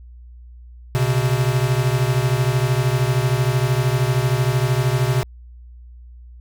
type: beating tone pair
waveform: square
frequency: 123.47 / 136.47 Hz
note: B2 / C#3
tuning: 0 / -27 cents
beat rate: 13 Hz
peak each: -19 / -21 dBFS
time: 0.95-5.23 s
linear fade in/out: 0 ms
effects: added 60 Hz sine -38 dBFS peak until 6.4 s